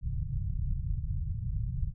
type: low-pass noise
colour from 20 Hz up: pink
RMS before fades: -32 dBFS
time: 0.01-1.94 s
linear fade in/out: 50 ms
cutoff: 150 Hz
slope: 48 dB/octave
effects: none